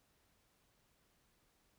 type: silence
effects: pink hiss -75 dBFS RMS until 1.78 s